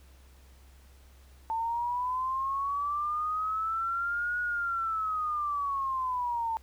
sine linear two-way sweep, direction up then down, 890 to 1457 to 890 Hz, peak -28 dBFS, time 1.5-6.57 s, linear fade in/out 0 ms, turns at 4.4 s, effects added 66 Hz sine -53 dBFS peak until 6.62 s + pink hiss -62 dBFS RMS until 6.62 s

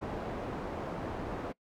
white low-pass noise, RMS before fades -38 dBFS, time 0.01-1.53 s, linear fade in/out 20 ms, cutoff 670 Hz, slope 12 dB/octave, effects noise-tail reverb RT60 0.1 s tail -23 dB re dry

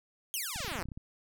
5% pulse exponential sweep, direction down, 3322 to 155.56 Hz, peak -24 dBFS, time 0.34-0.83 s, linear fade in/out 0 ms
clicks, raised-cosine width 5 ms, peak -31 dBFS, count 12, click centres 0.56 / 0.605 / 0.647 / 0.68 / 0.718 / 0.756 / 0.791 / 0.822 / 0.856 / 0.887 / 0.918 / 0.975 s
effects none

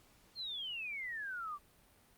sine exponential sweep, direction down, 4300 to 1135 Hz, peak -39 dBFS, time 0.35-1.59 s, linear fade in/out 50 ms, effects pink hiss -66 dBFS RMS until 2.17 s + Opus 48 kbps

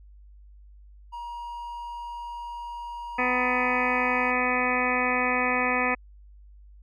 triangle tone, 950 Hz, A#5, 33 cents sharp, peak -32 dBFS, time 1.12-4.32 s, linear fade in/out 20 ms
harmonic tone, 250.3 Hz, B3, 23 cents sharp, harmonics 1 / 2 / 3 / 4 / 5 / 7 / 8 / 9 / 10, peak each -31 / -31 / -31 / -31 / -31 / -31 / -31 / -31 / -31 dBFS, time 3.18-5.95 s, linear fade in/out 10 ms
effects added 50 Hz sine -47 dBFS peak until 6.82 s

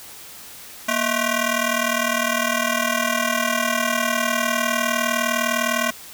10% pulse ring-modulated tone, 433.8 Hz, A4, 25 cents flat, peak -8 dBFS, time 0.88-5.91 s, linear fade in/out 5 ms, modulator 197 Hz, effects white hiss -40 dBFS RMS until 6.13 s

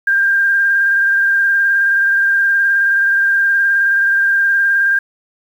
sine tone with vibrato, 1595 Hz, G6, 30 cents sharp, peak -10 dBFS, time 0.07-4.99 s, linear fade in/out 5 ms, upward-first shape triangle, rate 19 Hz, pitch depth 25 cents each way, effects 7-bit

